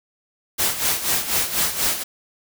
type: noise with tremolo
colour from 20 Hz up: white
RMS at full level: -19 dBFS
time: 0.58-2.04 s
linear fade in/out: 20 ms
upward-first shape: sine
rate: 4.1 Hz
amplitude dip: 70%
effects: none